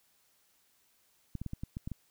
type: clicks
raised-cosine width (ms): 5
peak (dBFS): -25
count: 8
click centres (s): 1.353 / 1.416 / 1.463 / 1.534 / 1.635 / 1.769 / 1.875 / 1.917
effects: white hiss -70 dBFS RMS until 2.1 s